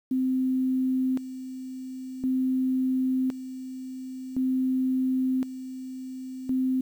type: tone with tremolo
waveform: sine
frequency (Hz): 259.2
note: C4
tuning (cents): -16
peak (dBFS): -22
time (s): 0.11-6.81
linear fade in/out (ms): 5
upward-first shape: square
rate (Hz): 0.47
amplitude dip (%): 75
effects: 9-bit